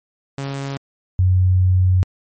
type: tone pair in turn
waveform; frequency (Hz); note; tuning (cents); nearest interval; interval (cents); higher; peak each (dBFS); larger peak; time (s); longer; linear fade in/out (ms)
sawtooth / sine; 138 / 92.1; C#3 / F#2; -7 / -7; perfect fifth; 700; first; -20 / -11; second; 0.38-0.77 / 1.19-2.03; second; 0
effects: MP3 32 kbps